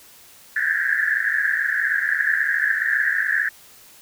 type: band-pass noise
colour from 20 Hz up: white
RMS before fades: -21 dBFS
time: 0.56-3.49 s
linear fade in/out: 0 ms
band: 1600 to 1800 Hz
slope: 96 dB/octave
effects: white hiss -48 dBFS RMS until 4.01 s